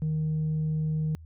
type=tone; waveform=sine; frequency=155.56 Hz; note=D#3; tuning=in tune; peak=-23 dBFS; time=0.02-1.15 s; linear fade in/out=0 ms; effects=tanh soft clip ceiling -23 dBFS + added 80 Hz sine -44 dBFS peak until 1.25 s